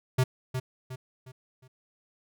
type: tone with echo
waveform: square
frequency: 128.9 Hz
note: C3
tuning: 26 cents flat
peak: -21 dBFS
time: 0.18-0.24 s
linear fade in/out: 10 ms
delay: 360 ms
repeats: 4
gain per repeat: -8 dB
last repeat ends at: 1.68 s
effects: none